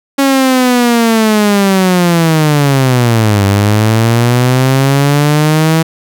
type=linear two-way sweep; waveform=sawtooth; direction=down then up; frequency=277.2 to 98 to 163.1 Hz; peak=-3 dBFS; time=0.18-5.83 s; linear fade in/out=10 ms; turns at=3.45 s; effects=none